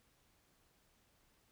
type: silence
effects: pink hiss -73 dBFS RMS until 1.51 s